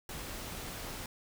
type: noise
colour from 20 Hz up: pink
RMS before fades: -42 dBFS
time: 0.09-1.06 s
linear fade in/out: 2 ms
effects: none